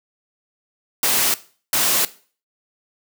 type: noise bursts at uneven times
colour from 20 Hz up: white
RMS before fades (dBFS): -18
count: 2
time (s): 1.03-1.34 / 1.73-2.05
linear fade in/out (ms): 2
effects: noise-tail reverb RT60 0.4 s tail -17 dB re dry + high-pass 150 Hz 12 dB/octave